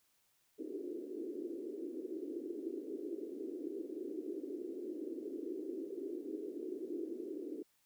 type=band-pass noise; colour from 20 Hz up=white; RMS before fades=-43 dBFS; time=0.58-7.63 s; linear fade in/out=10 ms; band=300 to 390 Hz; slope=48 dB/octave; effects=white hiss -75 dBFS RMS until 7.85 s